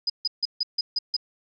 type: tone bursts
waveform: sine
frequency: 4978 Hz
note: D#8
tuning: in tune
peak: -21 dBFS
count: 7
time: 0.07-1.166 s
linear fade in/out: 5 ms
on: 28 ms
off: 150 ms
effects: none